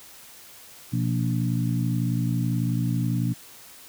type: harmonic tone with a mistuned harmonic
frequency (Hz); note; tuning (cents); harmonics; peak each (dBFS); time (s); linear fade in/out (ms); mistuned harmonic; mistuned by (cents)
58.27; A#1; 0; 2 / 3 / 4 / 5; -24 / -28 / -30 / -32; 0.92-3.34; 20; 2; +94
effects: white hiss -47 dBFS RMS until 3.88 s